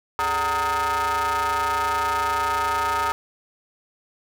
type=ring-modulated tone; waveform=40% pulse; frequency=169.9 Hz; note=F3; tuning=47 cents flat; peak=-17 dBFS; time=0.19-3.12 s; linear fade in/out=0 ms; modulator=1090 Hz; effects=none